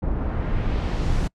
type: noise with low-pass filter sweep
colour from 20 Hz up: brown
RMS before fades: -23 dBFS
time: 0.02-1.28 s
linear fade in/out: 10 ms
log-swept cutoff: 910 to 8900 Hz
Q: 0.89
effects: noise-tail reverb RT60 0.1 s tail -25 dB re dry